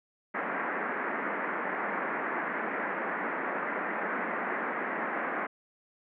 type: band-pass noise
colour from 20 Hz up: white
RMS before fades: -33 dBFS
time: 0.34-5.47 s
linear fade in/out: 10 ms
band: 190 to 2000 Hz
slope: 48 dB/octave
effects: none

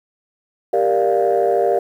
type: chord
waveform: sine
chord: G minor seventh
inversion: none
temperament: equal with one note detuned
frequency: 393.4 / 466.2 / 587.3 / 698.5 Hz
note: G4 / Bb4 / D5 / F5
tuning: +6 / 0 / 0 / 0 cents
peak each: -18 / -18 / -19 / -18 dBFS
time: 0.73-1.79 s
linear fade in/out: 5 ms
effects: tanh soft clip ceiling -7 dBFS + 8-bit

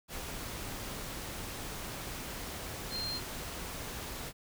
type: tone in noise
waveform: sine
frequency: 4186 Hz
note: C8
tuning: in tune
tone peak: -35 dBFS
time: 2.9-3.21 s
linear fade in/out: 50 ms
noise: pink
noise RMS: -41 dBFS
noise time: 0.08-4.33 s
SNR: +3 dB
effects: none

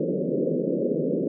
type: band-pass noise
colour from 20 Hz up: white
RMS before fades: -25 dBFS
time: 0-1.28 s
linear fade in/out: 5 ms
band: 150 to 560 Hz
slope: 96 dB/octave
effects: none

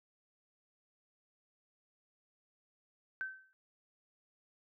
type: tone with exponential decay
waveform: sine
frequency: 1541 Hz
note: G6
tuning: 30 cents flat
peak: -33 dBFS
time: 3.21-3.53 s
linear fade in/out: 0 ms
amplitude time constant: 69 ms
effects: none

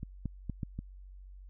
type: clicks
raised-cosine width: 5 ms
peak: -27 / -22 / -23 / -22 / -25 dBFS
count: 5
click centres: 0.031 / 0.257 / 0.497 / 0.632 / 0.79 s
effects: added 47 Hz sine -47 dBFS peak until 1.49 s

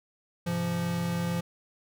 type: tone cluster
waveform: square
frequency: 103.5 / 130.4 / 172.2 Hz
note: G#2 / C3 / F3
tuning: -5 / -5 / -24 cents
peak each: -38 / -38 / -29 dBFS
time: 0.46-1.41 s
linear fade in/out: 10 ms
effects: none

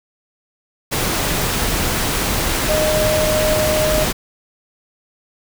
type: tone in noise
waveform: sine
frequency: 617 Hz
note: D#5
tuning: 15 cents flat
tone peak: -16 dBFS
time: 2.68-4.05 s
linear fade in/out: 20 ms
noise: pink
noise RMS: -19 dBFS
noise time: 0.91-4.13 s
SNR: 0 dB
effects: none

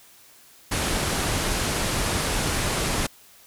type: low-pass noise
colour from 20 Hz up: pink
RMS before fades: -25 dBFS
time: 0.71-3.07 s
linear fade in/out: 10 ms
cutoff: 12000 Hz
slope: 96 dB/octave
effects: white hiss -52 dBFS RMS until 3.46 s

